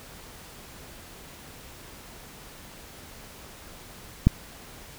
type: click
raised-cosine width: 5 ms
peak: -3 dBFS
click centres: 4.27 s
effects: pink hiss -46 dBFS RMS until 4.98 s